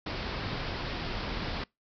pink low-pass noise, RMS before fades -35 dBFS, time 0.06-1.64 s, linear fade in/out 5 ms, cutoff 5200 Hz, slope 96 dB/octave, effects noise-tail reverb RT60 0.2 s tail -25 dB re dry

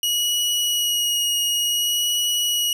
sawtooth tone with vibrato, 2901 Hz, F#7, 35 cents flat, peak -16 dBFS, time 0.03-2.73 s, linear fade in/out 2 ms, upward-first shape sine, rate 0.56 Hz, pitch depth 13 cents each way, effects none

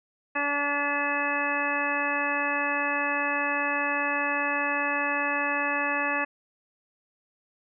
harmonic tone, 287.5 Hz, D4, 37 cents flat, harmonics 1 / 2 / 3 / 4 / 5 / 6 / 7 / 9, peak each -35 / -34 / -33 / -32 / -39 / -29 / -36 / -31 dBFS, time 0.35-6.25 s, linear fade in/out 10 ms, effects none

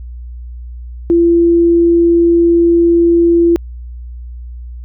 sine tone, 339.7 Hz, F4, 48 cents flat, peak -6 dBFS, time 1.1-3.56 s, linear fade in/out 0 ms, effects added 60 Hz sine -25 dBFS peak until 4.84 s

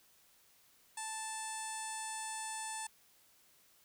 sawtooth tone with low-pass filter, 880 Hz, A5, in tune, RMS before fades -42 dBFS, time 0.97-2.87 s, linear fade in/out 5 ms, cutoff 8600 Hz, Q 9.2, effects white hiss -67 dBFS RMS until 3.84 s

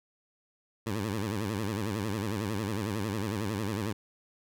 15% pulse tone with vibrato, 104.2 Hz, G#2, 6 cents sharp, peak -24 dBFS, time 0.86-3.93 s, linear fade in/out 10 ms, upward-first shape sine, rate 11 Hz, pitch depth 160 cents each way, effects none

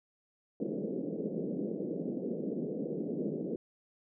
pink band-pass noise, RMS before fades -36 dBFS, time 0.6-3.56 s, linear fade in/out 2 ms, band 170 to 520 Hz, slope 48 dB/octave, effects none

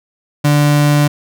35% pulse tone, 146.7 Hz, D3, 2 cents flat, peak -7 dBFS, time 0.44-1.08 s, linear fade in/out 10 ms, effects none

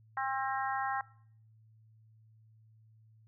harmonic tone, 267.1 Hz, C4, 36 cents sharp, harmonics 3 / 4 / 5 / 6 / 7, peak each -35 / -37 / -39 / -41 / -42 dBFS, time 0.17-1.01 s, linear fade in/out 2 ms, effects noise-tail reverb RT60 0.6 s tail -21 dB re dry + added 110 Hz sine -59 dBFS peak until 3.27 s

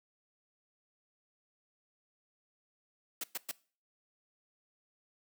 white noise bursts, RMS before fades -37 dBFS, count 3, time 3.21-3.514 s, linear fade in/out 5 ms, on 28 ms, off 110 ms, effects noise-tail reverb RT60 0.4 s tail -21 dB re dry + high-pass 200 Hz 12 dB/octave

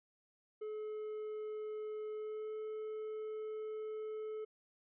triangle tone with pitch glide, 428.4 to 432.6 Hz, A4 to A4, -46 to -29 cents, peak -38 dBFS, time 0.61-4.45 s, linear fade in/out 10 ms, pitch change +17 cents, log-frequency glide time 2.15-2.55 s, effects resampled to 8000 Hz

